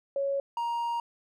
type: tone pair in turn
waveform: sine / triangle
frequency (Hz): 554.4 / 939.2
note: C#5 / A#5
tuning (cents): 0 / +13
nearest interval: major sixth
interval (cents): 913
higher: second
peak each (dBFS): -26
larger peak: neither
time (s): 0.16-0.4 / 0.57-1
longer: second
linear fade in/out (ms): 2
effects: none